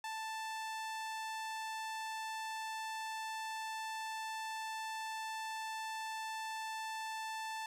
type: tone with low-pass filter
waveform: sawtooth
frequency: 882 Hz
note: A5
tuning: 4 cents sharp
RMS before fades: -42 dBFS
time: 0.04-7.66 s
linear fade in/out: 2 ms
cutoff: 9800 Hz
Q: 0.63
effects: 11-bit